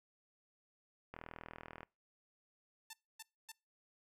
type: click train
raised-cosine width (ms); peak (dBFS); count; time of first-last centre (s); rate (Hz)
0.5; -32; 29; 1.14-1.831; 40.5
type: tone bursts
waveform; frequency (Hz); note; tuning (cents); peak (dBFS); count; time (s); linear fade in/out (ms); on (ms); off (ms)
5% pulse; 890; A5; +20; -36; 3; 2.9-3.519; 5; 33; 260
effects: noise-tail reverb RT60 0.3 s tail -26 dB re dry